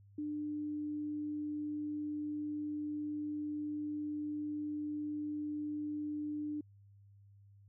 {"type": "tone", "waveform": "sine", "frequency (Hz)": 298.5, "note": "D4", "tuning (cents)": 28, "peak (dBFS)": -36, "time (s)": [0.18, 6.61], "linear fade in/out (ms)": 5, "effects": ["added 100 Hz sine -58 dBFS peak until 7.68 s"]}